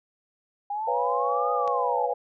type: linear two-way sweep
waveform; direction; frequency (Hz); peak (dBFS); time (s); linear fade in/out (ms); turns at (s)
sine; up then down; 805 to 1244.5 to 805; -27; 0.7-2.1; 5; 1.52
type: chord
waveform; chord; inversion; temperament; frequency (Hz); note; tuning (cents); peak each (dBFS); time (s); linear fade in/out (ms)
sine; C# dominant seventh; third; equal with one note detuned; 493.9 / 554.4 / 698.5 / 820.6; B4 / C#5 / E#5 / G#5; 0 / 0 / 0 / -21; -28 / -31 / -31 / -28; 0.87-2.14; 10
type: click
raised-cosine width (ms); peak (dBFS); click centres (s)
0.2; -24; 1.677
effects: none